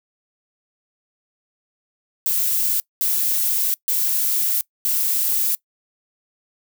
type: noise bursts at uneven times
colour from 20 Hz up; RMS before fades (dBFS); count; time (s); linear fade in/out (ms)
violet; -20; 4; 2.26-2.8 / 3.01-3.74 / 3.88-4.61 / 4.85-5.55; 0
effects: noise-tail reverb RT60 0.1 s tail -23 dB re dry